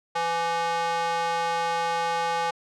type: tone with high-pass filter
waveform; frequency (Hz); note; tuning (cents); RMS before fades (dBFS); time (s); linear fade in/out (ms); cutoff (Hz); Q
square; 167.8; E3; +31; -26; 0.15-2.51; 10; 750; 2.7
effects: low-pass 6000 Hz 12 dB/octave